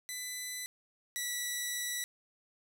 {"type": "tone pair in turn", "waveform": "10% pulse", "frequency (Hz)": [2000, 1954.3], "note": ["B6", "B6"], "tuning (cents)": [21, -19], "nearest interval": "unison", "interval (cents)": 40, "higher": "first", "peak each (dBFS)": [-29, -25], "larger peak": "second", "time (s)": [[0.09, 0.66], [1.16, 2.04]], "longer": "second", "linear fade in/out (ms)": 0, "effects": ["11-bit"]}